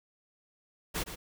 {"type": "noise with echo", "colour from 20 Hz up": "pink", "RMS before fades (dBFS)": -33, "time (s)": [0.94, 1.04], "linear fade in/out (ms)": 20, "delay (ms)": 120, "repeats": 1, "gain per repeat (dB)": -9, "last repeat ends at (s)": 1.16, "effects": []}